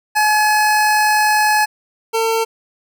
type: tone pair in turn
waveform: 25% pulse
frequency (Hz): 850 / 451.2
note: G#5 / A4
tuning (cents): +40 / +44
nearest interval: major seventh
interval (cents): 1096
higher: first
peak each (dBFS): -8 / -11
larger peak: first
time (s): 0.15-1.66 / 2.13-2.45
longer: first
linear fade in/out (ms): 20
effects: none